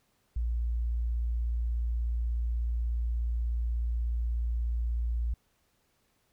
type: tone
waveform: sine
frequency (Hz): 58.27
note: A#1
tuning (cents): 0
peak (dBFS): -27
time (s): 0.36-5.34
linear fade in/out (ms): 5
effects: pink hiss -72 dBFS RMS until 6.32 s